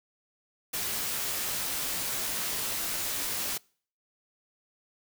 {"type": "noise with comb filter", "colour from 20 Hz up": "white", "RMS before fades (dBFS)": -32, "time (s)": [0.73, 3.58], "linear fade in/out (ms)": 10, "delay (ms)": 16, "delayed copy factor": -0.5, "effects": ["noise-tail reverb RT60 0.5 s tail -26 dB re dry"]}